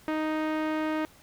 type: tone with low-pass filter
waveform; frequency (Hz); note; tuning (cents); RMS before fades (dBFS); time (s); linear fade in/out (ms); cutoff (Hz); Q
sawtooth; 311.1; D#4; 0; -29; 0.08-1.05; 0; 2100; 1
effects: pink hiss -56 dBFS RMS until 1.22 s